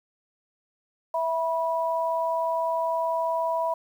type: tone pair together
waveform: sine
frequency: 657.6 / 977 Hz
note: E5 / B5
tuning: -4 / -19 cents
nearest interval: perfect fifth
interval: 685 cents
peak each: -26 dBFS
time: 1.14-3.74 s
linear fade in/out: 5 ms
effects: 9-bit